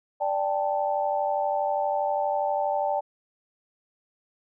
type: chord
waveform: sine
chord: D suspended fourth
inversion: none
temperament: equal with one note detuned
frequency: 587.3 / 787.6 / 880 Hz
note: D5 / G5 / A5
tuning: 0 / +8 / 0 cents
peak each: -27 / -27 / -29 dBFS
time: 0.2-3.01 s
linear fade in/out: 20 ms
effects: none